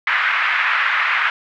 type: band-pass noise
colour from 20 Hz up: pink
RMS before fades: -18 dBFS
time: 0.07-1.3 s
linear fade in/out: 2 ms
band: 1300 to 2300 Hz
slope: 24 dB/octave
effects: none